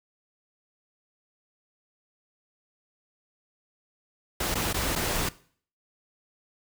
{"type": "noise with dropouts", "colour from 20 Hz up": "pink", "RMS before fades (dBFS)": -28, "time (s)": [4.4, 5.29], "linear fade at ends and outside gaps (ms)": 5, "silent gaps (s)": [[4.544, 4.553], [4.73, 4.742], [4.954, 4.959]], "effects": ["noise-tail reverb RT60 0.5 s tail -19 dB re dry"]}